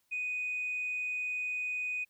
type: tone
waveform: sine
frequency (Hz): 2489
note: D#7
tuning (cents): 0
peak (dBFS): -31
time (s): 0.11-2.05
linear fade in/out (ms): 20
effects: tanh soft clip ceiling -28 dBFS + white hiss -75 dBFS RMS until 2.09 s